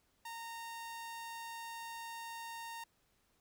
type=tone; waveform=sawtooth; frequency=922 Hz; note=A#5; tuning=19 cents flat; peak=-40 dBFS; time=0.25-2.84 s; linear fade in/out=5 ms; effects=pink hiss -75 dBFS RMS until 3.4 s